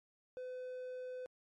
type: tone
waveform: triangle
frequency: 506 Hz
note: B4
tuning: 42 cents sharp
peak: -40 dBFS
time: 0.37-1.26 s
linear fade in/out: 0 ms
effects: MP3 48 kbps